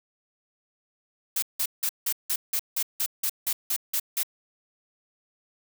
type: noise bursts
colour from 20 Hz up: blue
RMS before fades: -26 dBFS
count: 13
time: 1.36-4.232 s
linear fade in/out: 5 ms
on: 64 ms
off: 170 ms
effects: none